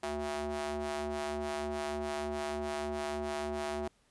sawtooth ring-modulated tone, 147.9 Hz, D3, 13 cents sharp, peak -27 dBFS, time 0.03-3.88 s, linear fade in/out 5 ms, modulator 516 Hz, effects pink hiss -70 dBFS RMS until 4.1 s + resampled to 24000 Hz

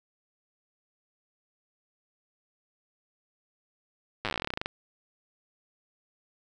slowing click train, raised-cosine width 0.3 ms, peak -14 dBFS, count 20, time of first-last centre 4.25-4.659 s, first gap 8 ms, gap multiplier 1.1, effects none

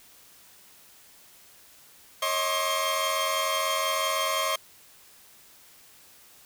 sawtooth tone cluster, 548 / 633 / 1066 / 1160 / 3204 Hz, C#5 / D#5 / C6 / D6 / G7, -20 / +30 / +32 / -22 / +37 cents, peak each -30 / -27 / -25 / -30 / -30 dBFS, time 2.22-4.56 s, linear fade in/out 5 ms, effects white hiss -54 dBFS RMS until 6.45 s

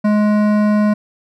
sine tone with hard clipping, 210 Hz, G#3, 19 cents sharp, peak -13 dBFS, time 0.04-0.94 s, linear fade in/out 10 ms, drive 14 dB, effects none

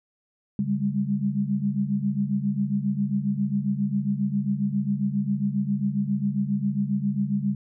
sine tone cluster, 141.1 / 197.4 / 204.8 Hz, C#3 / G3 / G#3, +31 / +12 / -24 cents, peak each -29 / -26 / -26 dBFS, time 0.59-7.55 s, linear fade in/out 2 ms, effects none

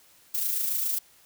violet noise with amplitude modulation, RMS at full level -26 dBFS, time 0.34-0.99 s, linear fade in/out 10 ms, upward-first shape sine, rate 27.1 Hz, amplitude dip 40%, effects white hiss -58 dBFS RMS until 1.25 s

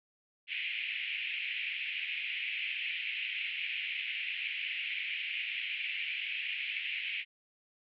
pink band-pass noise, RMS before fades -37 dBFS, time 0.47-7.25 s, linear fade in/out 50 ms, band 2200 to 2900 Hz, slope 48 dB/octave, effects none

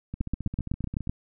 two click trains, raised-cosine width 5 ms, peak -15 / -21 dBFS, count 8 / 15, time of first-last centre 0.21-1.095 / 0.14-1.073 s, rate 7.91 / 15 Hz, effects none

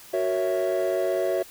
triangle chord, F# dominant seventh, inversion none, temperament equal, 370 / 466.2 / 554.4 / 659.3 Hz, F#4 / A#4 / C#5 / E5, 0 / 0 / 0 / 0 cents, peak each -24 / -30 / -25 / -24 dBFS, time 0.13-1.43 s, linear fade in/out 10 ms, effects tanh soft clip ceiling -14 dBFS + white hiss -47 dBFS RMS until 1.5 s

